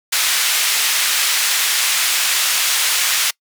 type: band-pass noise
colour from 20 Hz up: pink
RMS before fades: -17 dBFS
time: 0.12-3.31 s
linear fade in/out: 10 ms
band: 2000 to 14000 Hz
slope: 12 dB/octave
effects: noise-tail reverb RT60 0.1 s tail -25 dB re dry